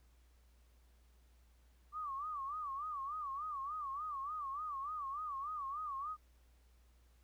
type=tone with vibrato; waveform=sine; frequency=1161 Hz; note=D6; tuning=20 cents flat; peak=-39 dBFS; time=1.92-6.17 s; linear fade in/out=50 ms; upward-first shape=sine; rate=3.4 Hz; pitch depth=140 cents each way; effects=added 60 Hz sine -64 dBFS peak until 7.23 s + pink hiss -75 dBFS RMS until 7.23 s